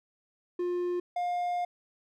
triangle tone pair in turn, 354.4 / 708.8 Hz, F4 / F5, +25 / +25 cents, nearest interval octave, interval 1200 cents, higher second, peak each -26 dBFS, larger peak neither, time 0.59-1 / 1.16-1.65 s, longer second, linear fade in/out 5 ms, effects none

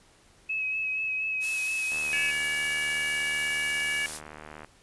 sine tone with vibrato, 2567 Hz, E7, 47 cents flat, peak -27 dBFS, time 0.49-2.31 s, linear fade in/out 10 ms, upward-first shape sine, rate 4.2 Hz, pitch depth 23 cents each way
blue noise, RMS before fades -34 dBFS, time 1.4-4.21 s, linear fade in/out 50 ms
click train, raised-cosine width 0.5 ms, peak -27 dBFS, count 209, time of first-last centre 1.92-4.646 s, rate 76.3 Hz
harmonic tone, 569 Hz, C#5, 45 cents sharp, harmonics 3 / 4 / 5, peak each -31 / -29 / -34 dBFS, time 2.13-4.06 s, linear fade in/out 0 ms
effects pink hiss -59 dBFS RMS until 4.82 s + resampled to 24000 Hz

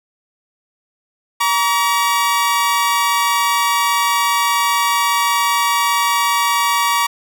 sawtooth tone pair together, 945 / 1141.5 Hz, A#5 / D6, +23 / -50 cents, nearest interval minor third, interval 327 cents, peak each -13 dBFS, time 1.4-7.07 s, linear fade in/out 10 ms, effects none

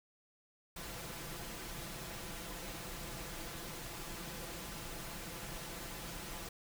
pink noise with comb filter, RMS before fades -45 dBFS, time 0.76-6.49 s, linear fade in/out 5 ms, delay 5.9 ms, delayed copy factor +0.55, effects none

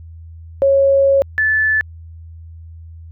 sine tone pair in turn, 549 / 1743 Hz, C#5 / A6, -17 / -17 cents, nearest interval octave + minor sixth, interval 2000 cents, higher second, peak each -9 / -12 dBFS, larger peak first, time 0.62-1.22 / 1.38-1.81 s, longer first, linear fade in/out 0 ms, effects added 82 Hz sine -33 dBFS peak until 3.11 s

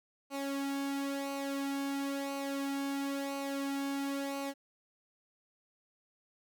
sawtooth tone with flanger, 277.2 Hz, C#4, in tune, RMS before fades -36 dBFS, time 0.3-4.54 s, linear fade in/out 50 ms, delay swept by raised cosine 0.57 to 2.07 ms, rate 0.98 Hz, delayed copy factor -0.65, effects none

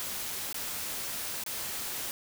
white noise with dropouts, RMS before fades -36 dBFS, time 0-2.11 s, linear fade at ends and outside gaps 0 ms, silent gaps 0.527-0.544 / 1.437-1.463 s, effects none

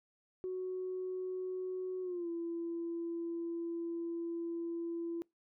sine tone with pitch glide, 370 to 337.3 Hz, F#4 to E4, 0 to +40 cents, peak -35 dBFS, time 0.44-5.22 s, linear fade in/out 0 ms, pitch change -160 cents, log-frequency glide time 2.02-2.29 s, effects noise-tail reverb RT60 0.2 s tail -26 dB re dry + tanh soft clip ceiling -31 dBFS

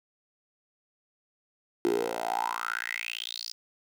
10% pulse tone with high-pass filter sweep, 57.7 Hz, A#1, 17 cents flat, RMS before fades -32 dBFS, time 1.85-3.52 s, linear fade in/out 0 ms, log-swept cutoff 350 to 5200 Hz, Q 7.8, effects none

